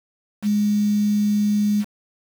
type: tone with quantisation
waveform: sine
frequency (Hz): 207.7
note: G#3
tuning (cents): 0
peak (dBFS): -16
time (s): 0.42-1.85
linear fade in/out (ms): 50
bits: 6
effects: none